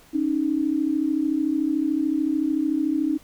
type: tone pair together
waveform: sine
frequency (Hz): 276.9 / 310.5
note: C#4 / D#4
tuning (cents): -2 / -3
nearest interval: major second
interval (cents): 199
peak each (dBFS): -24 / -22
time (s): 0.13-3.18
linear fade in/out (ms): 20
effects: pink hiss -53 dBFS RMS until 3.23 s